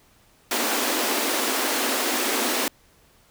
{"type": "high-pass noise", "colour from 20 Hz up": "pink", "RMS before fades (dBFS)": -24, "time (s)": [0.51, 2.68], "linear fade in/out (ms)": 2, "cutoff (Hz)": 230, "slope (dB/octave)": 96, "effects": ["pink hiss -58 dBFS RMS until 3.3 s"]}